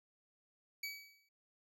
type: tone with exponential decay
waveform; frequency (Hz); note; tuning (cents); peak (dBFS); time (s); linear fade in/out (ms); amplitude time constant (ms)
25% pulse; 2278; C#7; +47; -34; 0.83-1.29; 5; 100
effects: none